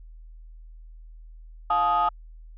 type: tone cluster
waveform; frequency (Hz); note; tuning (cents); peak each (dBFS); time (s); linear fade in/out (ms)
sine; 706 / 861 / 1248; F5 / A5 / D#6; +19 / -38 / +5; -25 / -22 / -21; 1.7-2.09; 5
effects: tanh soft clip ceiling -15 dBFS + added 40 Hz sine -42 dBFS peak until 2.57 s